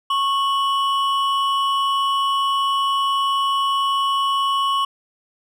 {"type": "tone pair together", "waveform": "triangle", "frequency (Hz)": [1100.4, 2965], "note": ["C#6", "F#7"], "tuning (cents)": [-13, 3], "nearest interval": "octave + perfect fourth", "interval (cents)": 1716, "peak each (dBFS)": [-16, -23], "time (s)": [0.1, 4.85], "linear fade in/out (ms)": 5, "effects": []}